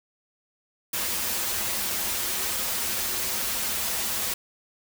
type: noise with comb filter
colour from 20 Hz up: white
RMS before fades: -28 dBFS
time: 0.93-4.34 s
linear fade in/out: 5 ms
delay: 6.8 ms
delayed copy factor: -0.8
effects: none